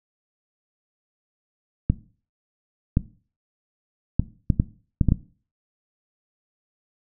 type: clicks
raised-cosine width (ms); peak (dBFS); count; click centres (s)
5; -5; 8; 1.9 / 2.971 / 4.196 / 4.502 / 4.599 / 5.012 / 5.087 / 5.121
effects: noise-tail reverb RT60 0.4 s tail -17 dB re dry